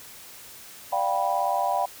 sine chord, G dominant seventh, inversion second, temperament just, 588 / 705.6 / 784 / 980 Hz, D5 / F5 / G5 / B5, +2 / +18 / 0 / -14 cents, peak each -30 / -27 / -26 / -28 dBFS, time 0.92-1.86 s, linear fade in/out 10 ms, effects white hiss -45 dBFS RMS until 2 s

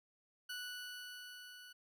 20% pulse tone with level ramp, 1479 Hz, F#6, 1 cent flat, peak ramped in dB -37 to -49 dBFS, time 0.49-1.73 s, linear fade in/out 10 ms, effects none

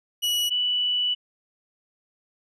40% pulse / sine tone pair in turn, 2930 / 2962 Hz, F#7 / F#7, -18 / +1 cents, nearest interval unison, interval 19 cents, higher second, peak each -21 dBFS, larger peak neither, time 0.22-0.5 / 0.5-1.15 s, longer second, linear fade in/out 20 ms, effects resampled to 32000 Hz

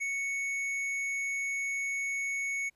sine tone with hard clipping, 2217 Hz, C#7, in tune, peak -32 dBFS, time 0-2.7 s, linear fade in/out 20 ms, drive 7 dB, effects pink hiss -75 dBFS RMS until 2.75 s + resampled to 32000 Hz

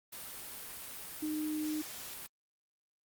sine tone in noise, 306.8 Hz, D#4, 24 cents flat, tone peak -33 dBFS, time 1.22-1.82 s, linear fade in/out 10 ms, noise white, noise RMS -45 dBFS, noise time 0.12-2.27 s, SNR +9 dB, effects Opus 32 kbps

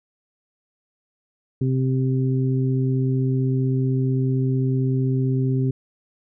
harmonic tone, 130.81 Hz, C3, in tune, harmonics 1 / 2 / 3, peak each -19 / -25 / -29 dBFS, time 1.61-5.71 s, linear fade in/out 5 ms, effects none

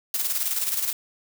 blue noise with tremolo, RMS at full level -24 dBFS, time 0.14-0.93 s, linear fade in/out 2 ms, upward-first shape square, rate 19 Hz, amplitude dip 50%, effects none

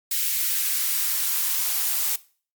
blue noise with high-pass filter sweep, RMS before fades -24 dBFS, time 0.11-2.16 s, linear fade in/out 5 ms, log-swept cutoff 2200 to 560 Hz, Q 1.1, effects noise-tail reverb RT60 0.4 s tail -19 dB re dry + Opus 48 kbps

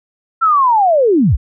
sine linear sweep, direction down, 1363 to 36.71 Hz, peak -8 dBFS, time 0.41-1.37 s, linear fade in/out 20 ms, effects none

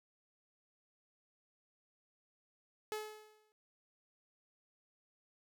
sawtooth tone with exponential decay, 428.2 Hz, A4, 47 cents flat, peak -33 dBFS, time 2.92-3.52 s, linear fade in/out 0 ms, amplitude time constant 130 ms, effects none

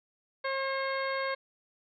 harmonic tone, 538 Hz, C5, 48 cents sharp, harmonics 1 / 2 / 3 / 4 / 5 / 6 / 7 / 8, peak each -33 / -35 / -37 / -38 / -50 / -50 / -48 / -44 dBFS, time 0.44-1.35 s, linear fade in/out 10 ms, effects none

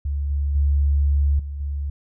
sine tone with level steps, 71.2 Hz, C#2, 47 cents sharp, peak -21 / -19 / -15 / -27 / -23 dBFS, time 0.05-1.9 s, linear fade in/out 5 ms, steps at 0.3 / 0.55 / 1.39 / 1.6 s, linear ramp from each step 5 ms, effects none

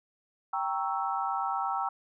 sine chord, G diminished seventh, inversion none, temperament equal, 784 / 932.3 / 1108.7 / 1318.5 Hz, G5 / Bb5 / Db6 / Fb6, 0 / 0 / 0 / 0 cents, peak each -32 / -34 / -37 / -33 dBFS, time 0.53-1.89 s, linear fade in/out 5 ms, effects none

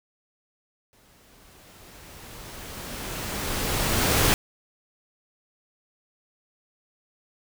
pink noise with exponential growth, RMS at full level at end -19 dBFS, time 0.93-4.34 s, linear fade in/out 0 ms, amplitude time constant 740 ms, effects none

